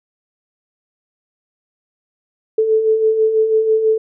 sine beating tone pair, 434.1 / 440.2 Hz, A4 / A4, -23 / +1 cents, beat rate 6.1 Hz, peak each -21 / -12 dBFS, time 2.58-3.98 s, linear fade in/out 5 ms, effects none

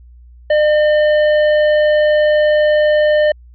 sine tone with hard clipping, 604 Hz, D5, 48 cents sharp, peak -11 dBFS, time 0.5-3.32 s, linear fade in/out 5 ms, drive 9 dB, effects added 60 Hz sine -38 dBFS peak until 3.54 s + resampled to 11025 Hz

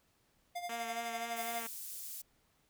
square tone with tremolo, 703 Hz, F5, 11 cents sharp, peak -37 dBFS, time 0.55-1.62 s, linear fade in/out 10 ms, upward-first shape sine, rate 12 Hz, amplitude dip 65%
5% pulse tone with vibrato, 230 Hz, A#3, 23 cents flat, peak -30 dBFS, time 0.69-1.67 s, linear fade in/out 5 ms, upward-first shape triangle, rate 3.8 Hz, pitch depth 26 cents each way
pink high-pass noise, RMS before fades -45 dBFS, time 1.36-2.22 s, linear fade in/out 10 ms, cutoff 9200 Hz, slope 12 dB/octave
effects pink hiss -73 dBFS RMS until 2.69 s

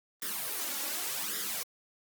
white noise with flanger, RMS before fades -35 dBFS, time 0.22-1.63 s, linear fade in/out 2 ms, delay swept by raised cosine 0.56 to 3.66 ms, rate 0.87 Hz, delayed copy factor +0.75, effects high-pass 200 Hz 12 dB/octave + Opus 32 kbps

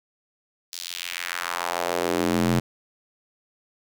square tone with high-pass filter sweep, 43.43 Hz, F1, 9 cents flat, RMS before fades -26 dBFS, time 0.72-2.6 s, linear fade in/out 10 ms, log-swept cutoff 5000 to 150 Hz, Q 1.7, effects none

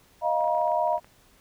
sine chord, Eb suspended second, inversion none, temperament equal with one note detuned, 622.3 / 698.5 / 953.6 Hz, Eb5 / F5 / Bb5, 0 / 0 / +39 cents, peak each -26 dBFS, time 0.21-1 s, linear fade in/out 50 ms
clicks, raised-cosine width 0.5 ms, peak -34 dBFS, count 12, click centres 0.409 / 0.442 / 0.478 / 0.55 / 0.581 / 0.614 / 0.678 / 0.718 / 0.876 / 0.93 / 0.98 / 1.045 s
effects pink hiss -59 dBFS RMS until 1.4 s

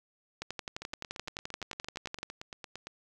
two click trains, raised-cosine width 0.2 ms, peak -19 / -24 dBFS, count 22 / 19, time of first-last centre 0.42-2.23 / 0.82-2.87 s, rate 11.6 / 8.78 Hz, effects none

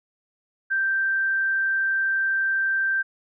sine tone, 1568 Hz, G6, in tune, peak -20 dBFS, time 0.7-3.03 s, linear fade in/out 20 ms, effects none

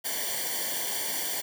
white noise with comb filter, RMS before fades -31 dBFS, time 0.04-1.42 s, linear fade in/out 20 ms, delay 0.77 ms, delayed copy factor -0.95, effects none

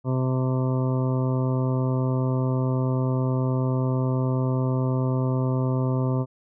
harmonic tone, 129.3 Hz, C3, 20 cents flat, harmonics 1 / 2 / 3 / 4 / 5 / 7 / 8 / 9, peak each -22 / -28 / -32 / -34 / -36 / -39 / -40 / -41 dBFS, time 0.04-6.26 s, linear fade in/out 50 ms, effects none

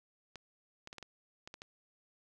clicks, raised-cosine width 0.2 ms, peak -29 dBFS, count 8, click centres 0.357 / 0.874 / 0.929 / 0.983 / 1.027 / 1.475 / 1.541 / 1.619 s, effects none

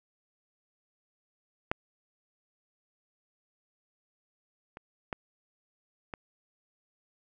clicks, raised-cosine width 0.5 ms, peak -12 / -28 / -18 / -22 dBFS, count 4, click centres 1.715 / 4.771 / 5.128 / 6.138 s, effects none

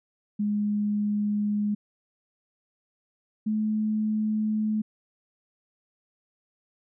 sine tone pair in turn, 207.7 / 215 Hz, G#3 / A3, 0 / -40 cents, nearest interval minor second, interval 60 cents, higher second, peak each -23 dBFS, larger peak neither, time 0.39-1.75 / 3.46-4.82 s, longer neither, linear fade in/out 10 ms, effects none

